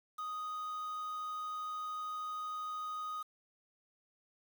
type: tone with quantisation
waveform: triangle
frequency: 1244.5 Hz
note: D#6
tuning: in tune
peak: -36 dBFS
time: 0.18-3.23 s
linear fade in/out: 10 ms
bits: 9
effects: none